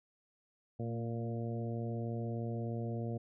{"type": "harmonic tone with a mistuned harmonic", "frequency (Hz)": 116.54, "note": "A#2", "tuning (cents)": 0, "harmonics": [1, 2, 3, 4, 5, 6], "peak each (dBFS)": [-37, -41, -46, -45, -48, -50], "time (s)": [0.79, 3.18], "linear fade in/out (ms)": 10, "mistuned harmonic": 2, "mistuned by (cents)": -23, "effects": []}